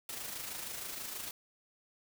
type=noise with amplitude modulation; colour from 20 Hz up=white; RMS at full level=-40 dBFS; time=0.09-1.31 s; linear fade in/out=2 ms; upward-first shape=sine; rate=26.3 Hz; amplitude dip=45%; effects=none

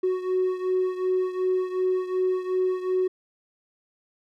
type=beating tone pair; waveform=triangle; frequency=369.4 / 372.1 Hz; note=F#4 / F#4; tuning=-3 / +10 cents; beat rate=2.7 Hz; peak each=-21 / -25 dBFS; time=0.03-3.08 s; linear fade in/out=10 ms; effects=tanh soft clip ceiling -16 dBFS

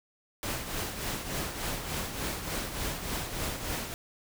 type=noise with tremolo; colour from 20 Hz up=pink; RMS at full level=-32 dBFS; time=0.43-3.94 s; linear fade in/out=0 ms; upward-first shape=triangle; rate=3.4 Hz; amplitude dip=60%; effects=none

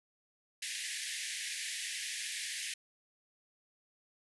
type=band-pass noise; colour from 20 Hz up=pink; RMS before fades=-40 dBFS; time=0.62-2.74 s; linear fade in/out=5 ms; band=1700 to 11000 Hz; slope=96 dB/octave; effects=none

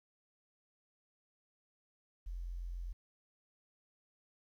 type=tone; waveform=sine; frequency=43.65 Hz; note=F1; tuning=in tune; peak=-39 dBFS; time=2.26-2.93 s; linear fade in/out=10 ms; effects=12-bit

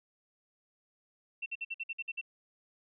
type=tone bursts; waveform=sine; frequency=2700 Hz; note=E7; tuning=41 cents sharp; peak=-34 dBFS; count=9; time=1.42-2.213 s; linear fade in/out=10 ms; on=41 ms; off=53 ms; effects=none

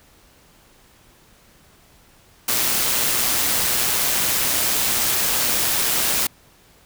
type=noise with amplitude modulation; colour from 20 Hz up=white; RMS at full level=-19 dBFS; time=2.48-6.27 s; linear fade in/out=5 ms; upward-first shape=sine; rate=123 Hz; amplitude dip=25%; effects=pink hiss -53 dBFS RMS until 6.85 s

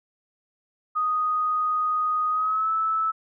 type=tone with pitch glide; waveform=sine; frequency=1244.5 to 1308.6 Hz; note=D#6 to E6; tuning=0 to -13 cents; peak=-21 dBFS; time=0.95-3.12 s; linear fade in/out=20 ms; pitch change=+87 cents; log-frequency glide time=2.3-2.7 s; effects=none

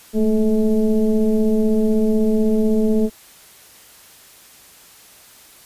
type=tone with frequency modulation; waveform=sine; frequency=220 Hz; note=A3; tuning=in tune; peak=-13 dBFS; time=0.13-3.1 s; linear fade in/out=50 ms; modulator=212 Hz; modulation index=1.1; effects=white hiss -46 dBFS RMS until 5.65 s + resampled to 32000 Hz

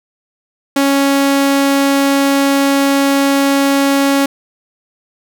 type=tone; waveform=sawtooth; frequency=277.2 Hz; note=C#4; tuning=in tune; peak=-6 dBFS; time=0.76-4.26 s; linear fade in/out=5 ms; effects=none

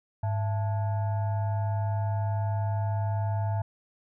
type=tone with frequency modulation; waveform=sine; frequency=102.8 Hz; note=G#2; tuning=17 cents flat; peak=-25 dBFS; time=0.23-3.62 s; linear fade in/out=5 ms; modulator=776 Hz; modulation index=0.51; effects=none

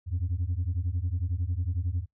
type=beating tone pair; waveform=sine; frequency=82.9 / 93.9 Hz; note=E2 / F#2; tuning=+10 / +26 cents; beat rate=11 Hz; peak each=-28 dBFS; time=0.06-2.06 s; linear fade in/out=50 ms; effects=noise-tail reverb RT60 0.1 s tail -19 dB re dry + tanh soft clip ceiling -23 dBFS

